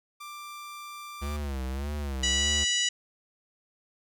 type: tone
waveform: sawtooth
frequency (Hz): 1181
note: D6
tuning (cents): +9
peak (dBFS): -36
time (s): 0.2-1.37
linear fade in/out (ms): 10
type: tone with vibrato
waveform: square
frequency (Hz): 69.3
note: C#2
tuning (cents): 0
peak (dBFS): -31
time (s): 1.21-2.65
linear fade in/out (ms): 20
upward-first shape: sine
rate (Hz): 1.7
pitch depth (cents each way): 120
type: harmonic tone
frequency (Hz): 978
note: B5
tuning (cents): -17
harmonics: 2 / 3 / 4 / 5 / 6 / 7 / 8 / 9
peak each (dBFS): -32 / -27 / -34 / -38 / -35 / -31 / -42 / -45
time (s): 2.23-2.89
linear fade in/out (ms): 5
effects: none